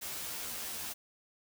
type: noise with comb filter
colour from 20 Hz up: white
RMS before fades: -40 dBFS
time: 0.01-0.94 s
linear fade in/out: 20 ms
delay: 13 ms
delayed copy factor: +0.9
effects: none